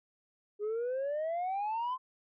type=exponential sweep; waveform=sine; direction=up; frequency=407.4 to 1046.5 Hz; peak=-29 dBFS; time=0.59-1.98 s; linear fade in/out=50 ms; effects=tanh soft clip ceiling -30 dBFS